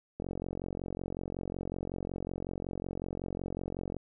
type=click train; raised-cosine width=2 ms; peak=-23 dBFS; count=172; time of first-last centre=0.2-3.967 s; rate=45.4 Hz; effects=none